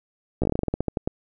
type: slowing click train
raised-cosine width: 2 ms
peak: -10 dBFS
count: 15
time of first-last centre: 0.42-1.075 s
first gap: 15 ms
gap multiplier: 1.16
effects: none